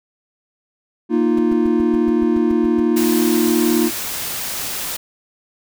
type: chord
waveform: triangle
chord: Bb suspended fourth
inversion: none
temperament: just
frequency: 233.1 / 310.8 / 349.6 Hz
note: Bb3 / Eb4 / F4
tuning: 0 / -2 / +2 cents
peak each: -16 / -16 / -16 dBFS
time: 1.09-3.91 s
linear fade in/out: 50 ms
type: noise bursts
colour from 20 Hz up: brown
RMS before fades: -30 dBFS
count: 11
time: 1.37-2.801 s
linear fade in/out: 5 ms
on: 21 ms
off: 120 ms
type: noise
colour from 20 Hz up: white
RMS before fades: -25 dBFS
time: 2.96-4.97 s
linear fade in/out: 10 ms
effects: none